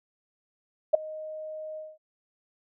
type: tone with ADSR envelope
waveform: sine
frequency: 622.3 Hz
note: D#5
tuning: in tune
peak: -12 dBFS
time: 0.93-1.98 s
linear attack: 15 ms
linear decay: 8 ms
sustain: -23 dB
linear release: 210 ms
effects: none